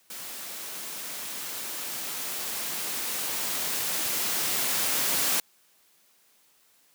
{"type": "noise with level ramp", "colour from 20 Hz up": "white", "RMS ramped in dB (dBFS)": [-39, -25], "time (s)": [0.1, 5.4], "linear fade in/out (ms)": 2, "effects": ["white hiss -63 dBFS RMS until 6.94 s", "high-pass 150 Hz 12 dB/octave"]}